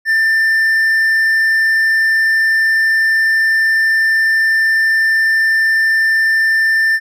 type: tone with hard clipping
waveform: triangle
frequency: 1786 Hz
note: A6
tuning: 25 cents sharp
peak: -11 dBFS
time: 0.05-7 s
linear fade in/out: 50 ms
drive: 6 dB
effects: none